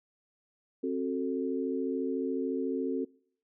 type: chord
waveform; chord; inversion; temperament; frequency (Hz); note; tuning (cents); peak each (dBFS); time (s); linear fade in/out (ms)
sine; F# diminished; second; just; 266.4 / 370 / 444; C4 / F#4 / A4; +31 / 0 / +16; -32 / -34 / -34; 0.83-3.05; 10
effects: noise-tail reverb RT60 0.6 s tail -24 dB re dry